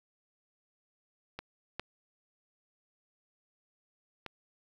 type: clicks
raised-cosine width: 0.3 ms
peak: -23 / -19 / -24 dBFS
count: 3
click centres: 1.39 / 1.796 / 4.263 s
effects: 9-bit